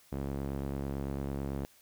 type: tone with band-pass filter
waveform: sawtooth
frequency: 69 Hz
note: C#2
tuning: 7 cents flat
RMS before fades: -36 dBFS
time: 0.12-1.65 s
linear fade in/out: 0 ms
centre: 280 Hz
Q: 0.64
effects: white hiss -62 dBFS RMS until 1.81 s